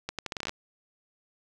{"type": "accelerating click train", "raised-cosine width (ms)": 0.2, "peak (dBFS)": -15, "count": 11, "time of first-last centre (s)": [0.09, 0.494], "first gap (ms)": 97, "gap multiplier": 0.78, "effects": []}